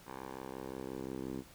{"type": "tone with band-pass filter sweep", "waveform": "10% pulse", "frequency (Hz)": 65.7, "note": "C2", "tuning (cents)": 8, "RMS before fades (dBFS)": -43, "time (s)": [0.05, 1.44], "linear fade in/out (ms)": 50, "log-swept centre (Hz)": [920, 290], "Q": 1.3, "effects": ["pink hiss -58 dBFS RMS until 1.54 s"]}